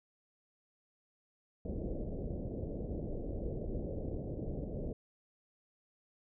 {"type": "low-pass noise", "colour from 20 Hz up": "pink", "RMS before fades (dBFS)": -39, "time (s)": [1.65, 4.93], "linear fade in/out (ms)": 2, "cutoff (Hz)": 600, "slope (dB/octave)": 48, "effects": []}